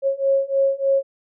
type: beating tone pair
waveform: sine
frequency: 544 / 547.3 Hz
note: C#5 / C#5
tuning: -33 / -22 cents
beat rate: 3.3 Hz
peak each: -20 / -19 dBFS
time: 0.02-1.03 s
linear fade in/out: 50 ms
effects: none